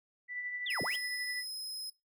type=tone with tremolo; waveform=sine; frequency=1975.5 Hz; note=B6; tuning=in tune; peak=-35 dBFS; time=0.28-1.44 s; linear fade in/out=50 ms; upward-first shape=triangle; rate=12 Hz; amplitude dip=50%
type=noise with exponential growth; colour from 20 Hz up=white; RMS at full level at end=-46 dBFS; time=0.64-0.96 s; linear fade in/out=5 ms; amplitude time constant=68 ms
type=linear two-way sweep; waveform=sine; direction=down then up; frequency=3729 to 90 to 3406 Hz; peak=-34 dBFS; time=0.66-0.96 s; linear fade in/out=5 ms; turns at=0.82 s
type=tone; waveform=sawtooth; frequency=5110 Hz; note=D#8; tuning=45 cents sharp; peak=-36 dBFS; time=0.7-1.9 s; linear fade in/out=5 ms
effects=noise-tail reverb RT60 0.2 s tail -18 dB re dry